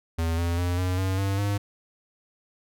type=tone with pitch steps; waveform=square; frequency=82.41 / 85.32 / 88.32 / 91.44 / 94.66 / 98 / 101.46 Hz; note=E2 / F2 / F2 / F#2 / F#2 / G2 / G#2; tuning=0 / -40 / +20 / -20 / +40 / 0 / -40 cents; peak=-24 dBFS; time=0.18-1.58 s; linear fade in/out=10 ms; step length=200 ms; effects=none